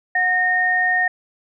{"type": "tone pair together", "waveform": "sine", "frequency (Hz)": [731, 1842], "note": ["F#5", "A#6"], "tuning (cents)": [-21, -21], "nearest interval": "octave + major third", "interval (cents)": 1600, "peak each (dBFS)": [-22, -16], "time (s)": [0.15, 1.08], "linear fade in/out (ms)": 5, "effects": []}